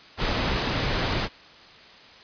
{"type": "noise", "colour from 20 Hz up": "pink", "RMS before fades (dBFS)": -25, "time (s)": [0.17, 1.29], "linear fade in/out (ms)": 50, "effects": ["white hiss -48 dBFS RMS until 2.23 s", "resampled to 11025 Hz"]}